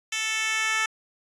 10% pulse tone with high-pass filter sweep, 440 Hz, A4, in tune, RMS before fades -26 dBFS, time 0.12-0.86 s, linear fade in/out 5 ms, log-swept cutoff 2900 to 1500 Hz, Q 1.2, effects resampled to 22050 Hz

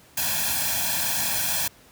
white noise with comb filter, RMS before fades -25 dBFS, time 0.17-1.68 s, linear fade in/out 5 ms, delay 1.2 ms, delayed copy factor +1, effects pink hiss -53 dBFS RMS until 1.91 s + high-pass 60 Hz 12 dB/octave

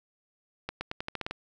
accelerating click train, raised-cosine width 0.3 ms, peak -17 dBFS, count 9, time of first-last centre 0.69-1.31 s, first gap 120 ms, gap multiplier 0.87, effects none

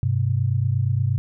sine tone pair together, 100 / 128.51 Hz, G2 / C3, +35 / -31 cents, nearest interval major third, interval 434 cents, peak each -21 dBFS, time 0.03-1.18 s, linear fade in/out 0 ms, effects none

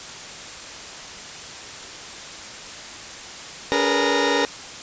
25% pulse tone cluster, 284.2 / 413 / 462.4 / 487.6 / 1853 Hz, C#4 / G#4 / A#4 / B4 / A#6, +43 / -10 / -14 / -22 / -11 cents, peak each -21 dBFS, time 3.72-4.45 s, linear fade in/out 0 ms, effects white hiss -36 dBFS RMS until 4.82 s + resampled to 16000 Hz

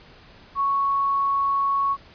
sine tone, 1108.7 Hz, C#6, in tune, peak -19 dBFS, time 0.55-1.97 s, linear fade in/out 50 ms, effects pink hiss -49 dBFS RMS until 2.14 s + resampled to 11025 Hz

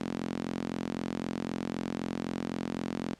sawtooth tone with high-pass filter, 43.89 Hz, F1, 9 cents sharp, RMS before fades -35 dBFS, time 0-3.14 s, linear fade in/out 0 ms, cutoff 230 Hz, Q 2.8, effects pink hiss -61 dBFS RMS until 3.19 s + low-pass 7000 Hz 12 dB/octave

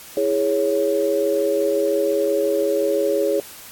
sine chord, C# minor, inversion first, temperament equal, 329.6 / 415.3 / 554.4 Hz, E4 / G#4 / C#5, 0 / 0 / 0 cents, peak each -25 / -20 / -20 dBFS, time 0.17-3.4 s, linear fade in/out 2 ms, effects white hiss -40 dBFS RMS until 3.71 s + AAC 64 kbps

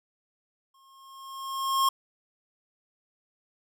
square tone with exponential growth, 1076 Hz, C6, 48 cents sharp, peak -20 dBFS, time 0.74-1.89 s, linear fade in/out 5 ms, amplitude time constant 250 ms, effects none

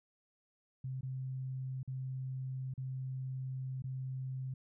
sine tone with dropouts, 130.81 Hz, C3, in tune, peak -37 dBFS, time 0.84-4.54 s, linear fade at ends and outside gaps 5 ms, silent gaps 1.01-1.03 / 1.831-1.876 / 2.739-2.777 / 3.822-3.84 s, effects none

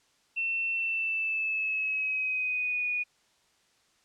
sine tone with pitch glide, 2700 to 2462 Hz, E7 to D#7, +41 to -19 cents, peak -27 dBFS, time 0.36-3.04 s, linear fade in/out 20 ms, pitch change -160 cents, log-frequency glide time 0.72-2.88 s, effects white hiss -67 dBFS RMS until 4.04 s + low-pass 7000 Hz 12 dB/octave

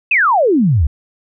sine exponential sweep, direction down, 2704 to 64.8 Hz, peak -9 dBFS, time 0.11-0.87 s, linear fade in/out 5 ms, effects none

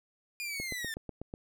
sawtooth linear sweep, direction down, 2444 to 1760 Hz, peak -32 dBFS, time 0.4-0.94 s, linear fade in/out 0 ms
click train, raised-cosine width 2 ms, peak -26 dBFS, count 7, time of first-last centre 0.6-1.339 s, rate 8.12 Hz
effects none

